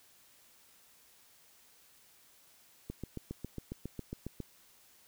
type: click train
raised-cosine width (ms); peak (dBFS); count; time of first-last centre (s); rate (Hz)
3; -26; 12; 2.9-4.403; 7.32
effects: white hiss -63 dBFS RMS until 5.07 s